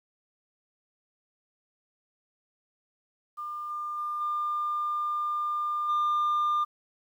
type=tone with level steps; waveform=sine; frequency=1200 Hz; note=D6; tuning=37 cents sharp; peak=-33 / -31 / -29 / -26 / -21 dBFS; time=3.37-6.65 s; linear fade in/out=20 ms; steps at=3.69 / 3.97 / 4.2 / 5.88 s; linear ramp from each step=20 ms; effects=tanh soft clip ceiling -22 dBFS + 10-bit